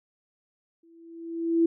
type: tone with exponential growth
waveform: sine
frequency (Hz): 332.5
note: E4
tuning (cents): +15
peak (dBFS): -16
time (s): 0.83-1.66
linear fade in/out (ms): 5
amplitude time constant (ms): 180
effects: none